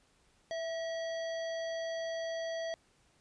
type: harmonic tone with a mistuned harmonic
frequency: 659 Hz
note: E5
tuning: 1 cent flat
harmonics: 1 / 3 / 5 / 7 / 9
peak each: -35 / -45 / -49 / -52 / -54 dBFS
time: 0.51-2.74 s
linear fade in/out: 0 ms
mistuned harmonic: 3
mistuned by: -51 cents
effects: pink hiss -69 dBFS RMS until 3.2 s + resampled to 22050 Hz